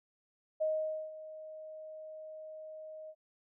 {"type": "tone with ADSR envelope", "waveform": "sine", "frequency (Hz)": 625, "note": "D#5", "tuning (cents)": 8, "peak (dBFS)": -28, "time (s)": [0.6, 3.15], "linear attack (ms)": 18, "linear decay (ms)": 490, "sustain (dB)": -16, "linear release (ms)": 56, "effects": []}